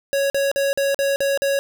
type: tone bursts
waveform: square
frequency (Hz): 554.4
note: C#5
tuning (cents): 0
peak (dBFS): -18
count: 7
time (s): 0.13-1.59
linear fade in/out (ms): 0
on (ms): 170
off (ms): 45
effects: none